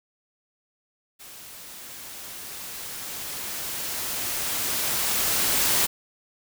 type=noise with level ramp; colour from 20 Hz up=white; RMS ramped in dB=-44 to -21 dBFS; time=1.19-5.87 s; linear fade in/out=20 ms; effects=none